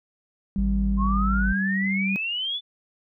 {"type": "tone with pitch glide", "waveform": "sine", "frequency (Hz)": [196, 193.53], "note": ["G3", "G3"], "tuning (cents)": [0, -22], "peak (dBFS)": -23, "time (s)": [0.56, 2.16], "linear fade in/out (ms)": 0, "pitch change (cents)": -22, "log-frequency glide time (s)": [0.94, 1.49]}
{"type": "tone", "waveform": "triangle", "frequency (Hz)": 53, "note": "G#1", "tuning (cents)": 36, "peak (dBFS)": -20, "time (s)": [0.58, 1.53], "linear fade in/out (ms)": 5}
{"type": "exponential sweep", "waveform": "sine", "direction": "up", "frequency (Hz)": [1046.5, 3520], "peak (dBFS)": -25, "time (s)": [0.97, 2.61], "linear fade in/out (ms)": 50}
{"effects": []}